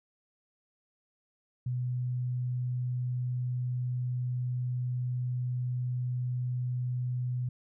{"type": "tone", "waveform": "sine", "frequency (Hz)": 124.6, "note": "B2", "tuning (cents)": 16, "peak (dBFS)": -29, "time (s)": [1.66, 7.49], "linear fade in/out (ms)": 5, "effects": []}